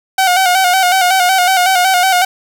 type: tone with vibrato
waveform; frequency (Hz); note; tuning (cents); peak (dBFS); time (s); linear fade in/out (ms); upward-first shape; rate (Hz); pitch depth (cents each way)
sawtooth; 740; F#5; 0; -5; 0.18-2.25; 5; square; 5.4; 54
effects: none